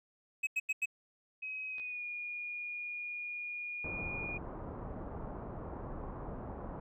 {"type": "tone bursts", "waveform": "triangle", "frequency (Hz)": 2551, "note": "D#7", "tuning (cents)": 43, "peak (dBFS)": -28, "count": 4, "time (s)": [0.43, 0.858], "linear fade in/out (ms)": 10, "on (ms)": 41, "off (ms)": 88}
{"type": "tone with pitch glide", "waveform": "sine", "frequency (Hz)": [2537, 2436], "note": ["D#7", "D#7"], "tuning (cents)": [33, -37], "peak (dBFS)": -38, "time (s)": [1.42, 4.38], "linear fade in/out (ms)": 10, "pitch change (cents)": -70, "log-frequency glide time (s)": [1.68, 2.04]}
{"type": "clicks", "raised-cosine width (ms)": 0.3, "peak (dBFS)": -38, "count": 2, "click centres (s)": [1.783, 1.798]}
{"type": "low-pass noise", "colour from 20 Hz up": "pink", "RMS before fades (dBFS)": -43, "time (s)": [3.84, 6.8], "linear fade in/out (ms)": 2, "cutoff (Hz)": 1100, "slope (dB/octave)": 24}
{"effects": []}